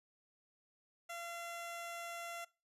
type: tone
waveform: 15% pulse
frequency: 684 Hz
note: F5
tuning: 36 cents flat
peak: -37 dBFS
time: 1.09-2.45 s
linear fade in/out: 10 ms
effects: noise-tail reverb RT60 0.3 s tail -22 dB re dry + resampled to 32000 Hz